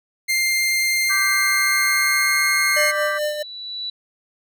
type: tone with pitch glide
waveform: sawtooth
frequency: 2103 to 2127 Hz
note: C7 to C7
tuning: +8 to +28 cents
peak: -14 dBFS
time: 0.28-2.92 s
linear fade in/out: 20 ms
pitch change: +20 cents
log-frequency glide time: 1.26-2.5 s
type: chord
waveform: sine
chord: G major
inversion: second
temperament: equal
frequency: 1174.7 / 1568 / 1975.5 Hz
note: D6 / G6 / B6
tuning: 0 / 0 / 0 cents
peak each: -26 / -24 / -28 dBFS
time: 1.09-3.19 s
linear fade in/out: 20 ms
type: tone with exponential growth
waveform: sine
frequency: 3947 Hz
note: B7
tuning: 2 cents flat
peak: -24 dBFS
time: 2.06-3.9 s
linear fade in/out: 5 ms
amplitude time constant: 400 ms
type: tone with tremolo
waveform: square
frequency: 599 Hz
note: D5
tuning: 34 cents sharp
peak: -20 dBFS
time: 2.76-3.43 s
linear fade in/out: 10 ms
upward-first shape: sine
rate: 4.6 Hz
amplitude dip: 55%
effects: none